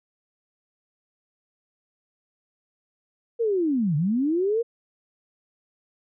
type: linear two-way sweep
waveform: sine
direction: down then up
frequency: 477.8 to 140 to 477.8 Hz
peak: -20 dBFS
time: 3.39-4.63 s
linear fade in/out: 20 ms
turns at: 3.96 s
effects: none